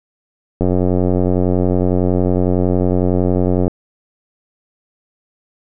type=click train; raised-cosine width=2 ms; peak=-3 dBFS; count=280; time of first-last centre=0.61-3.679 s; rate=90.9 Hz; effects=none